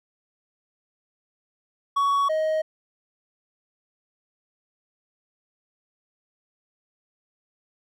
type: tone pair in turn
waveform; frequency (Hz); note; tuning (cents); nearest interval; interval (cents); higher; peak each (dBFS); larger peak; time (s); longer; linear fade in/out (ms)
triangle; 1121 / 627.8; C#6 / D#5; +19 / +15; minor seventh; 1004; first; -17 / -19; first; 1.96-2.29 / 2.29-2.62; neither; 10
effects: none